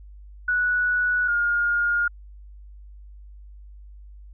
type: tone pair in turn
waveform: sine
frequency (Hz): 1472 / 1420.7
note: F#6 / F6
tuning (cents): -9 / +29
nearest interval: minor second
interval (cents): 62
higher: first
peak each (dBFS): -19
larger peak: neither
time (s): 0.48-1.28 / 1.28-2.08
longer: neither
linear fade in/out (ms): 5
effects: added 50 Hz sine -41 dBFS peak until 4.33 s